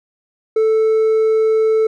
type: tone with hard clipping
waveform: sine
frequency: 440 Hz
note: A4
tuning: in tune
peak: -12 dBFS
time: 0.56-1.87 s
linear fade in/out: 5 ms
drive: 2 dB
effects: none